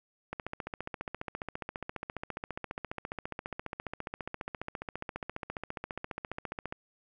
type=click train; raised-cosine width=0.5 ms; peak=-21 dBFS; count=95; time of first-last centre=0.33-6.725 s; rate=14.7 Hz; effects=none

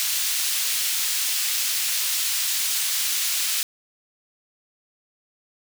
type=high-pass noise; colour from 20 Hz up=pink; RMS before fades=-24 dBFS; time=0-3.63 s; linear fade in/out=0 ms; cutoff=3300 Hz; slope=12 dB/octave; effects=none

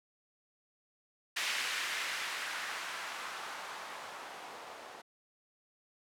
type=noise with low-pass filter sweep; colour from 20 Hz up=violet; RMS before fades=-40 dBFS; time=1.36-5.02 s; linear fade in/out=10 ms; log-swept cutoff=2300 to 680 Hz; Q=1.2; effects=none

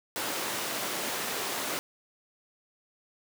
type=high-pass noise; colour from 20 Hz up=pink; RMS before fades=-33 dBFS; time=0.16-1.79 s; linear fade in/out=0 ms; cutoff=330 Hz; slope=12 dB/octave; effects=none

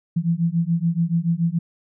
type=beating tone pair; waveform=sine; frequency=164.81 / 171.81 Hz; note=E3 / F3; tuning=0 / -28 cents; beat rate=7 Hz; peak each=-21 dBFS; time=0.16-1.59 s; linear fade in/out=10 ms; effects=none

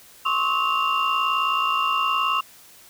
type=tone cluster; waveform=sine; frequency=1064 / 1123 / 1282 / 2783 Hz; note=C6 / C#6 / E6 / F7; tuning=+29 / +22 / -49 / -7 cents; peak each=-24 dBFS; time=0.25-2.41 s; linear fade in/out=10 ms; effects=tanh soft clip ceiling -13 dBFS + white hiss -49 dBFS RMS until 2.89 s

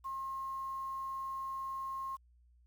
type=tone with quantisation; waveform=sine; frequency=1071 Hz; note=C6; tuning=40 cents sharp; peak=-37 dBFS; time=0.04-2.17 s; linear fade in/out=20 ms; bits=10; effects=added 60 Hz sine -62 dBFS peak until 2.66 s

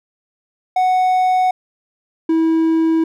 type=tone pair in turn; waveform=triangle; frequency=740 / 324.3 Hz; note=F#5 / E4; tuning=0 / -28 cents; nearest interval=octave + major second; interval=1428 cents; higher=first; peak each=-10 dBFS; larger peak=neither; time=0.76-1.51 / 2.29-3.04 s; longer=neither; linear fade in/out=5 ms; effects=none

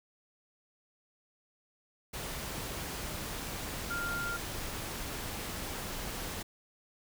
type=tone in noise; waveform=sine; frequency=1396.9 Hz; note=F6; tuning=in tune; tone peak=-34 dBFS; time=3.9-4.37 s; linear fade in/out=10 ms; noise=pink; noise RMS=-39 dBFS; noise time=2.13-6.43 s; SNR=+2 dB; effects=none

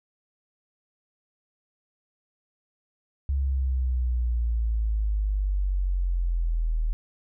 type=exponential sweep; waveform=sine; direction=down; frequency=69.3 to 38.89 Hz; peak=-22 dBFS; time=3.29-6.93 s; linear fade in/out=0 ms; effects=none

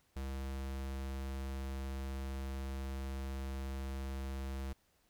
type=tone; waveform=square; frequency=67.1 Hz; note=C2; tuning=44 cents sharp; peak=-39 dBFS; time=0.16-4.73 s; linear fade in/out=5 ms; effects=pink hiss -73 dBFS RMS until 5.09 s

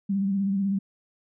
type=tone with vibrato; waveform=sine; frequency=196.5 Hz; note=G3; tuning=4 cents sharp; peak=-22 dBFS; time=0.09-0.79 s; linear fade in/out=10 ms; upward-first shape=sine; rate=16 Hz; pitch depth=44 cents each way; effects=none

